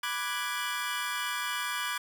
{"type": "chord", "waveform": "25% pulse", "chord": "G# half-diminished seventh", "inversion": "first", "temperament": "equal", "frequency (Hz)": [987.8, 1174.7, 1480, 1661.2], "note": ["B5", "D6", "F#6", "G#6"], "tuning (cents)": [0, 0, 0, 0], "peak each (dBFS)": [-34, -32, -34, -32], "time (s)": [0.03, 1.98], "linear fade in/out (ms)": 5, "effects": []}